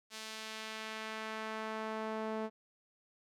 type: tone with band-pass filter sweep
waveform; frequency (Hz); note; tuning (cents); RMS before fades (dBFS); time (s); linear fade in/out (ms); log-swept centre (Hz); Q
sawtooth; 219; A3; -8; -41; 0.1-2.5; 50; 5000 to 580; 0.79
effects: none